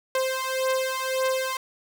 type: beating tone pair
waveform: sawtooth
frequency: 522 / 523.8 Hz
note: C5 / C5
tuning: -4 / +2 cents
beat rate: 1.8 Hz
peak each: -23 dBFS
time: 0.15-1.57 s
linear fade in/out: 2 ms
effects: none